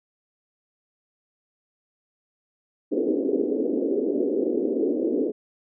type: band-pass noise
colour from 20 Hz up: white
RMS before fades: -24 dBFS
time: 2.91-5.32 s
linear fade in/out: 20 ms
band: 250 to 470 Hz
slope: 48 dB/octave
effects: none